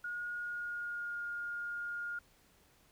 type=tone with pitch glide; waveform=sine; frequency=1438 to 1419 Hz; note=F#6 to F6; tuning=-50 to +27 cents; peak=-37 dBFS; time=0.04-2.19 s; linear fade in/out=5 ms; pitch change=-23 cents; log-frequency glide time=0.34-1.22 s; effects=pink hiss -67 dBFS RMS until 2.91 s